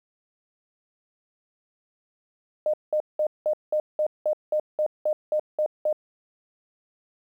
sine tone bursts, 610 Hz, D#5, 34 cents flat, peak -20 dBFS, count 13, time 2.66-5.928 s, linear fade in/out 2 ms, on 76 ms, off 190 ms, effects 10-bit

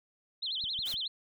sine tone with vibrato, 3582 Hz, A7, 30 cents sharp, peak -32 dBFS, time 0.42-1.08 s, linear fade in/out 10 ms, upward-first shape sine, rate 11 Hz, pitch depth 290 cents each way
click train, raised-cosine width 5 ms, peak -38 dBFS, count 3, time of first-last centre 0.64-0.94 s, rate 6.66 Hz
white noise, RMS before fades -44 dBFS, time 0.85-0.95 s, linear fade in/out 20 ms
effects none

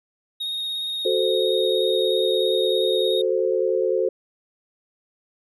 triangle tone with vibrato, 3729 Hz, A#7, in tune, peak -24 dBFS, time 0.4-3.22 s, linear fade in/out 10 ms, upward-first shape square, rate 17 Hz, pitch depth 14 cents each way
sine chord, F# diminished, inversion none, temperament equal, 370 / 440 / 523.3 Hz, F#4 / A4 / C5, 0 / 0 / 0 cents, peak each -23 dBFS, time 1.05-4.09 s, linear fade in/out 5 ms
effects none

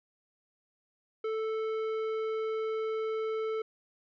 sine tone with tanh clipping, 440 Hz, A4, in tune, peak -32 dBFS, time 1.24-3.62 s, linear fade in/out 5 ms, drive 12 dB, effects none

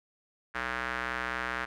square tone with band-pass filter, 62.1 Hz, B1, 10 cents sharp, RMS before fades -34 dBFS, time 0.54-1.66 s, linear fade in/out 20 ms, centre 1600 Hz, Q 2.5, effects none

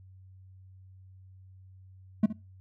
triangle tone with echo, 214.6 Hz, A3, 43 cents flat, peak -16 dBFS, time 2.23-2.26 s, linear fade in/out 5 ms, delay 68 ms, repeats 1, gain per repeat -15 dB, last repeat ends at 2.328 s, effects noise-tail reverb RT60 0.3 s tail -22 dB re dry + added 94 Hz sine -50 dBFS peak until 2.6 s

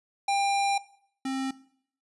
square tone pair in turn, 797 / 266 Hz, G5 / C4, +28 / +29 cents, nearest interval octave + perfect fifth, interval 1899 cents, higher first, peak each -24 / -29 dBFS, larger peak first, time 0.28-0.78 / 1.25-1.51 s, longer first, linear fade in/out 5 ms, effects noise-tail reverb RT60 0.6 s tail -18 dB re dry + resampled to 24000 Hz

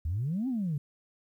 sine exponential two-way sweep, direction up then down, 73.3 to 272.9 to 136.9 Hz, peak -27 dBFS, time 0.05-0.78 s, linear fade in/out 5 ms, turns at 0.48 s, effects tanh soft clip ceiling -24 dBFS + 11-bit

